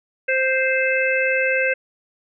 harmonic tone, 523.3 Hz, C5, in tune, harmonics 1 / 3 / 4 / 5, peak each -21 / -22 / -24 / -23 dBFS, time 0.28-1.74 s, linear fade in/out 10 ms, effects none

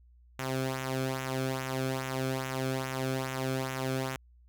sawtooth tone with flanger, 131.5 Hz, C3, 9 cents sharp, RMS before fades -33 dBFS, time 0.39-4.16 s, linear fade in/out 2 ms, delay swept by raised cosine 0.21 to 1.07 ms, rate 2.4 Hz, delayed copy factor -0.65, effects added 60 Hz sine -56 dBFS peak until 4.48 s

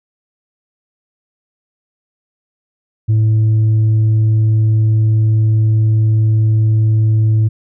sine tone, 109.4 Hz, A2, 9 cents flat, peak -6 dBFS, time 3.08-7.49 s, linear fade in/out 20 ms, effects tanh soft clip ceiling -8 dBFS

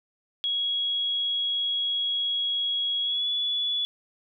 sine tone with pitch glide, 3321 to 3422 Hz, G#7 to A7, -1 to -49 cents, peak -24 dBFS, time 0.44-3.85 s, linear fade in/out 0 ms, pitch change +52 cents, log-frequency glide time 3.02-3.28 s, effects none

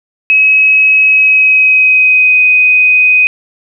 sine tone with pitch glide, 2557 to 2503 Hz, D#7 to D#7, +47 to +10 cents, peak -4 dBFS, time 0.3-3.27 s, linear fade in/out 0 ms, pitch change -37 cents, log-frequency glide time 1.05-2.43 s, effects none

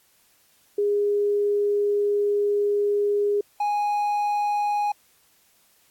sine / triangle tone pair in turn, 410 / 827.6 Hz, G#4 / G#5, -22 / -6 cents, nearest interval octave, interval 1216 cents, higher second, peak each -19 dBFS, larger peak neither, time 0.78-3.41 / 3.6-4.92 s, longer first, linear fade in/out 5 ms, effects white hiss -61 dBFS RMS until 5.9 s + AAC 64 kbps

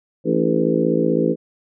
harmonic tone with a mistuned harmonic, 55.8 Hz, A1, 25 cents sharp, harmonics 3 / 4 / 5 / 6 / 7 / 8 / 9, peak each -23 / -23 / -23 / -23 / -23 / -23 / -23 dBFS, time 0.24-1.36 s, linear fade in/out 50 ms, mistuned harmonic 6, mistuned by -51 cents, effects none

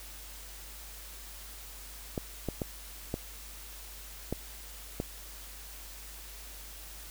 clicks, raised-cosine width 2 ms, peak -18 dBFS, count 6, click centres 2.178 / 2.487 / 2.618 / 3.141 / 4.326 / 5.001 s, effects added 50 Hz sine -48 dBFS peak until 7.1 s + white hiss -48 dBFS RMS until 7.1 s

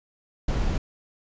brown noise, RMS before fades -24 dBFS, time 0.48-0.78 s, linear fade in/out 5 ms, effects resampled to 16000 Hz

